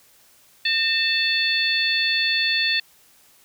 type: harmonic tone with a mistuned harmonic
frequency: 880 Hz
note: A5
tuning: in tune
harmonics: 2 / 3 / 4 / 5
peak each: -24 / -24 / -24 / -24 dBFS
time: 0.65-2.8 s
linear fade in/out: 5 ms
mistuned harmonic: 2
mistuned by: +58 cents
effects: white hiss -55 dBFS RMS until 3.44 s